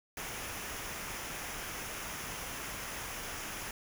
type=noise with comb filter; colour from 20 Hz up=pink; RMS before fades=-41 dBFS; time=0.17-3.71 s; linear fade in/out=2 ms; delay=0.24 ms; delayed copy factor=-0.5; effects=none